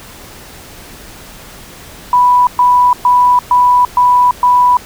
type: tone bursts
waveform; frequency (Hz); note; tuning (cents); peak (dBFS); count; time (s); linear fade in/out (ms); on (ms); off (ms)
sine; 987; B5; -1; -5; 6; 2.13-4.77; 2; 340; 120
effects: pink hiss -34 dBFS RMS until 4.85 s